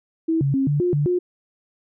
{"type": "tone with pitch steps", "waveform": "sine", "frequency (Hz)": [324.8, 138.7, 269.6, 145.5, 355.8, 145.8, 358], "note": ["E4", "C#3", "C#4", "D3", "F4", "D3", "F4"], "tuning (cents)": [-26, 1, -48, -16, 32, -12, 43], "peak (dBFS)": -17, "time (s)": [0.28, 1.19], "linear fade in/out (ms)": 10, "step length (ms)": 130, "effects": []}